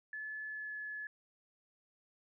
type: tone with pitch glide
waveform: sine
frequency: 1725 to 1711.1 Hz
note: A6 to A6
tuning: -35 to -49 cents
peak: -40 dBFS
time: 0.13-1.07 s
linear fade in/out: 2 ms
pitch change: -14 cents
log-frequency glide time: 0.46-0.75 s
effects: none